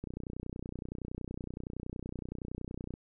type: click train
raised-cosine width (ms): 3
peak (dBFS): -26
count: 90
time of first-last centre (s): 0.04-2.939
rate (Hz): 30.7
effects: none